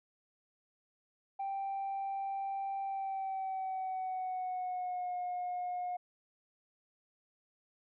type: tone with pitch glide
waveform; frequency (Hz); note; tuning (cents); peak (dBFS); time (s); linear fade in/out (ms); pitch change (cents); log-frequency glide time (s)
sine; 784 to 718.9; G5 to F5; 0 to +50; -33; 1.39-5.97; 10; -150; 2.82-5.15
effects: tanh soft clip ceiling -32 dBFS